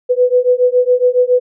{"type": "beating tone pair", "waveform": "sine", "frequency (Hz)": [493.9, 501.1], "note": ["B4", "B4"], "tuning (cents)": [0, 25], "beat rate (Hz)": 7.2, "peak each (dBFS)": -12, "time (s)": [0.09, 1.4], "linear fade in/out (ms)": 20, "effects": []}